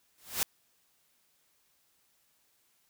white noise with exponential growth, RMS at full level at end -26 dBFS, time 0.18-0.43 s, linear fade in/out 0 ms, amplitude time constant 53 ms, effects white hiss -71 dBFS RMS until 2.89 s

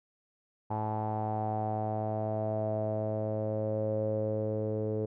sawtooth tone with low-pass filter sweep, 108 Hz, A2, 32 cents flat, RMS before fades -32 dBFS, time 0.7-5.06 s, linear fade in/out 10 ms, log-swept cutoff 850 to 470 Hz, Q 8.3, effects none

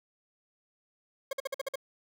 40% pulse tone bursts, 542 Hz, C#5, 39 cents flat, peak -30 dBFS, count 7, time 1.31-1.757 s, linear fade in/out 5 ms, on 21 ms, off 50 ms, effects none

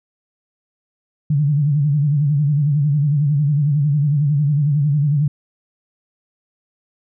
sine tone with vibrato, 145.8 Hz, D3, 12 cents flat, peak -13 dBFS, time 1.3-5.28 s, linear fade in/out 5 ms, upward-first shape sine, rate 11 Hz, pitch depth 96 cents each way, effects none

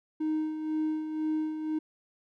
triangle tone with tremolo, 311.1 Hz, D#4, in tune, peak -23 dBFS, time 0.2-1.79 s, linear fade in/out 10 ms, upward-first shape sine, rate 2 Hz, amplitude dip 60%, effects tanh soft clip ceiling -21 dBFS

